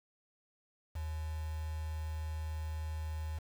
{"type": "tone with quantisation", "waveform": "sine", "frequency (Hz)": 78.3, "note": "D#2", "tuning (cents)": 11, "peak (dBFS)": -36, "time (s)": [0.95, 3.39], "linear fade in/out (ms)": 10, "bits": 8, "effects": []}